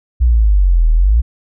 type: exponential two-way sweep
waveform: sine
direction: down then up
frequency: 62.7 to 38.59 to 62.7 Hz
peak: -7 dBFS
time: 0.2-1.22 s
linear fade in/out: 20 ms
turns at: 0.92 s
effects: none